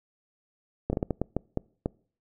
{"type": "slowing click train", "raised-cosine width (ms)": 2, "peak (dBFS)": -13, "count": 9, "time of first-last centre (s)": [0.9, 1.859], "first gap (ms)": 30, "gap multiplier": 1.38, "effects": ["noise-tail reverb RT60 0.5 s tail -26 dB re dry"]}